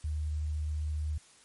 sine tone, 76.2 Hz, D#2, 36 cents flat, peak -30 dBFS, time 0.04-1.18 s, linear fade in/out 5 ms, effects white hiss -59 dBFS RMS until 1.44 s + MP3 48 kbps

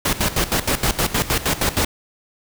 pink noise with tremolo, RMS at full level -18 dBFS, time 0.05-1.85 s, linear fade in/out 5 ms, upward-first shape square, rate 6.4 Hz, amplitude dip 80%, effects none

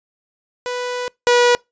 sawtooth tone pair in turn, 493.9 / 485.4 Hz, B4 / B4, 0 / -30 cents, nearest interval unison, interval 30 cents, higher first, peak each -18 / -7 dBFS, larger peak second, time 0.66-1.08 / 1.27-1.55 s, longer first, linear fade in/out 0 ms, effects noise-tail reverb RT60 0.2 s tail -25 dB re dry + resampled to 16000 Hz

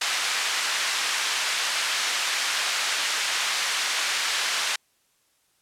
pink band-pass noise, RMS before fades -26 dBFS, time 0.01-4.76 s, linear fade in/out 5 ms, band 1500 to 6900 Hz, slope 12 dB/octave, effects white hiss -67 dBFS RMS until 5.61 s + low-pass 12000 Hz 12 dB/octave

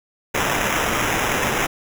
white noise with sample-and-hold, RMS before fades -21 dBFS, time 0.34-1.67 s, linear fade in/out 10 ms, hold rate 4410 Hz, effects none

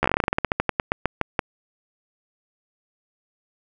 slowing click train, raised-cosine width 0.5 ms, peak -4 dBFS, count 22, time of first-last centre 0.03-1.392 s, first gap 13 ms, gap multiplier 1.14, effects none

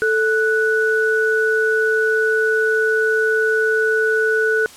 sine tone pair together, 440 / 1480 Hz, A4 / F#6, 0 / 0 cents, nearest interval octave + major sixth, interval 2100 cents, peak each -17 dBFS, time 0.02-4.66 s, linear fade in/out 0 ms, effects white hiss -41 dBFS RMS until 4.76 s + low-pass 10000 Hz 12 dB/octave

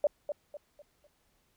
sine tone with echo, 587 Hz, D5, 1 cent flat, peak -21 dBFS, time 0.04-0.07 s, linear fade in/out 2 ms, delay 250 ms, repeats 4, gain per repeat -9 dB, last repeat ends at 1.07 s, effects pink hiss -72 dBFS RMS until 1.56 s

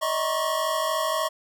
square tone cluster, 592 / 636 / 959 / 1087 / 1140 Hz, D5 / D#5 / A#5 / C#6 / C#6, +14 / +38 / +49 / -34 / +48 cents, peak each -35 / -28 / -35 / -28 / -35 dBFS, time 0.01-1.29 s, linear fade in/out 20 ms, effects none

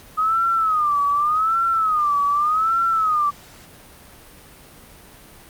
sine tone with vibrato, 1245 Hz, D#6, 1 cent sharp, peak -16 dBFS, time 0.17-3.31 s, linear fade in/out 20 ms, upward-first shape sine, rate 0.85 Hz, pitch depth 150 cents each way, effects pink hiss -45 dBFS RMS until 5.49 s + Opus 48 kbps

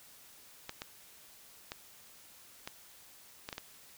clicks, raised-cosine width 0.2 ms, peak -22 dBFS, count 7, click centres 0.694 / 0.819 / 1.719 / 2.675 / 3.489 / 3.528 / 3.581 s, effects white hiss -57 dBFS RMS until 3.97 s

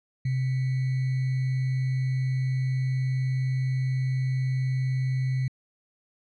sine tone with sample-and-hold, 130.3 Hz, C3, 7 cents flat, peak -23 dBFS, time 0.25-5.48 s, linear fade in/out 5 ms, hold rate 2100 Hz, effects low-pass 4000 Hz 12 dB/octave

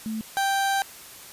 sine / 30% pulse tone pair in turn, 219.8 / 784.7 Hz, A3 / G5, -2 / +2 cents, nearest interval octave + minor seventh, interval 2204 cents, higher second, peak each -27 / -19 dBFS, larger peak second, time 0.06-0.21 / 0.37-0.82 s, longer second, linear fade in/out 0 ms, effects white hiss -44 dBFS RMS until 1.32 s + resampled to 32000 Hz

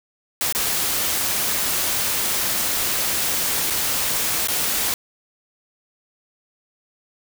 white noise with dropouts, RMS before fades -22 dBFS, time 0.41-4.94 s, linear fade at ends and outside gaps 1 ms, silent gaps 0.525-0.549 / 3.701-3.705 / 4.473-4.484 s, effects none

